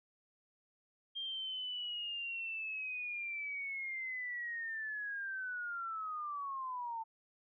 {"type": "linear sweep", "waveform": "sine", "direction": "down", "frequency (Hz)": [3204, 887], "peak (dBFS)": -38, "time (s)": [1.15, 7.04], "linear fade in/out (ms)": 20, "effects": []}